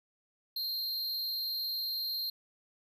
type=tone with amplitude modulation; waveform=square; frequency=4186 Hz; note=C8; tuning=in tune; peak=-31 dBFS; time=0.56-2.3 s; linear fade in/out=5 ms; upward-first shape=sine; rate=294 Hz; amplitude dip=50%; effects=none